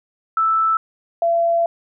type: tone pair in turn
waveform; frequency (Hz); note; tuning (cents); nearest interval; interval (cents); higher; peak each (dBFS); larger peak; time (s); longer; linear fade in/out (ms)
sine; 1318.5 / 677; E6 / E5; 0 / +46; octave; 1154; first; -14; neither; 0.37-0.77 / 1.22-1.66; second; 2
effects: none